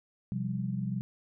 sine chord, C suspended fourth, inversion none, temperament equal with one note detuned, 127.97 / 174.61 / 196 Hz, C3 / F3 / G3, -38 / 0 / 0 cents, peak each -34 / -36 / -34 dBFS, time 0.32-1.01 s, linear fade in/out 0 ms, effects none

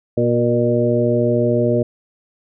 harmonic tone with a mistuned harmonic, 120 Hz, B2, 49 cents flat, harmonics 1 / 2 / 3 / 4 / 5, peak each -20 / -20 / -20 / -20 / -20 dBFS, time 0.17-1.83 s, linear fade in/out 5 ms, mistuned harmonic 4, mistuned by -24 cents, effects none

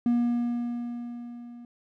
triangle tone with level ramp, 239.1 Hz, A#3, 44 cents sharp, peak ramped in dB -17 to -40 dBFS, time 0.06-1.65 s, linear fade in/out 2 ms, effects tanh soft clip ceiling -13 dBFS

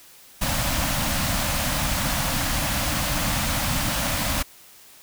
pink band-stop noise, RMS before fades -24 dBFS, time 0.41-4.43 s, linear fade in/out 10 ms, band 310 to 520 Hz, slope 96 dB/octave, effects white hiss -49 dBFS RMS until 5.02 s

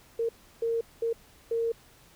sine tone bursts at uneven times, 460.2 Hz, A#4, 22 cents flat, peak -25 dBFS, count 4, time 0.19-0.29 / 0.62-0.81 / 1.02-1.13 / 1.51-1.72 s, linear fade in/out 5 ms, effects pink hiss -57 dBFS RMS until 2.15 s

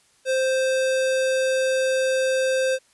square tone, 523.3 Hz, C5, in tune, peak -20 dBFS, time 0.25-2.79 s, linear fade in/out 50 ms, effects white hiss -60 dBFS RMS until 2.93 s + resampled to 24000 Hz

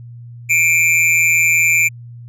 square tone with amplitude modulation, 2362 Hz, D7, 9 cents sharp, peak -8 dBFS, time 0.49-1.89 s, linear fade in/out 20 ms, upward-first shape sine, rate 165 Hz, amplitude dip 75%, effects added 119 Hz sine -32 dBFS peak until 2.28 s + low-pass 11000 Hz 12 dB/octave

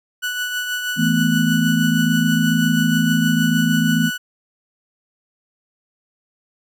30% pulse tone with tremolo, 1480 Hz, F#6, in tune, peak -17 dBFS, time 0.22-4.18 s, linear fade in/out 20 ms, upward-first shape triangle, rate 6.3 Hz, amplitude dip 45%
sine chord, E suspended fourth, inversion none, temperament equal, 164.81 / 220 / 246.9 Hz, E3 / A3 / B3, 0 / 0 / 0 cents, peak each -19 dBFS, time 0.96-4.11 s, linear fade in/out 50 ms
effects none

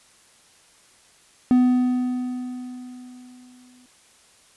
triangle tone with exponential decay, 250 Hz, B3, 21 cents sharp, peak -10 dBFS, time 1.51-3.86 s, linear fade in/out 1 ms, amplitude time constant 510 ms, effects white hiss -55 dBFS RMS until 4.56 s + resampled to 24000 Hz

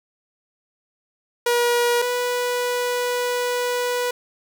sawtooth tone pair in turn, 480 / 490.9 Hz, B4 / B4, -49 / -10 cents, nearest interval unison, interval 39 cents, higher second, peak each -13 / -17 dBFS, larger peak first, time 1.46-2.02 / 2.02-4.11 s, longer second, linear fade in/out 5 ms, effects none

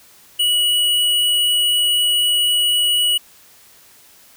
triangle tone with hard clipping, 2926 Hz, F#7, 20 cents flat, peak -15 dBFS, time 0.39-3.18 s, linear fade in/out 10 ms, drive 17 dB, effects white hiss -48 dBFS RMS until 4.36 s

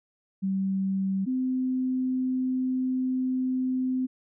sine tone pair in turn, 192.6 / 257.1 Hz, G3 / C4, -30 / -30 cents, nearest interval perfect fourth, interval 500 cents, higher second, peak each -24 dBFS, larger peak neither, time 0.42-1.26 / 1.26-4.07 s, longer second, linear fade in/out 20 ms, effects none

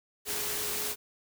sine tone in noise, 420 Hz, G#4, 19 cents sharp, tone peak -43 dBFS, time 0.25-0.96 s, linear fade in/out 50 ms, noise white, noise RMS -33 dBFS, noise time 0.25-0.96 s, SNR -13 dB, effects none

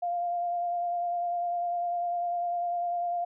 sine tone with vibrato, 698.5 Hz, F5, in tune, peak -27 dBFS, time 0.02-3.25 s, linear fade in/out 10 ms, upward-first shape sine, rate 10 Hz, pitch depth 19 cents each way, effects none

